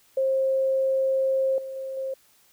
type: tone with level steps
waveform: sine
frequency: 532 Hz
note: C5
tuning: 29 cents sharp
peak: -20 / -32 / -30 / -27 dBFS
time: 0.17-2.14 s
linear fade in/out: 5 ms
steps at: 1.58 / 1.76 / 1.97 s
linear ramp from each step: 2 ms
effects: white hiss -60 dBFS RMS until 2.52 s